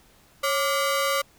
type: ring-modulated tone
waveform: sawtooth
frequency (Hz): 862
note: A5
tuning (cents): -36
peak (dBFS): -15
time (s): 0.43-1.22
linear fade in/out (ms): 10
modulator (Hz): 312
effects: pink hiss -57 dBFS RMS until 1.38 s